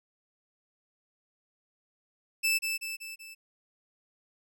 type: tone with echo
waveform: sawtooth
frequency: 2637 Hz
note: E7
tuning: in tune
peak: -21 dBFS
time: 2.43-2.59 s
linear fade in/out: 20 ms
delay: 190 ms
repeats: 4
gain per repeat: -5 dB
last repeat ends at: 3.35 s
effects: none